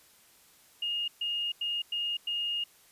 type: tone bursts at uneven times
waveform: sine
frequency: 2846 Hz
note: F7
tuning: 32 cents sharp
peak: -29 dBFS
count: 5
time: 0.82-1.08 / 1.21-1.52 / 1.61-1.82 / 1.92-2.17 / 2.27-2.64 s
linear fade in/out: 5 ms
effects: white hiss -60 dBFS RMS until 2.91 s + resampled to 32000 Hz